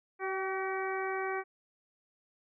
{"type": "harmonic tone with a mistuned harmonic", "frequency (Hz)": 380.6, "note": "F#4", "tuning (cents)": 49, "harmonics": [1, 2, 3, 4, 5, 6], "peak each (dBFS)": [-35, -38, -40, -41, -42, -43], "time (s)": [0.19, 1.44], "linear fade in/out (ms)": 50, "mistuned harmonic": 2, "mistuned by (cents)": 22, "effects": []}